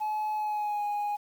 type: tone with pitch glide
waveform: sine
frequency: 854 to 826.8 Hz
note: G#5 to G#5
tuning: +48 to -8 cents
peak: -25 dBFS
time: 0-1.17 s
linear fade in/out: 20 ms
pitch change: -56 cents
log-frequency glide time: 0.35-0.84 s
effects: tanh soft clip ceiling -27 dBFS + 9-bit